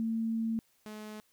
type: tone pair in turn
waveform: sine / sawtooth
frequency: 225.5 / 213.5 Hz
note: A3 / G#3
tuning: +43 / +48 cents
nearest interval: minor second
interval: 95 cents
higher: first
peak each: -29 / -38 dBFS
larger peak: first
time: 0-0.59 / 0.86-1.2 s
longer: first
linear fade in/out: 0 ms
effects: white hiss -70 dBFS RMS until 1.32 s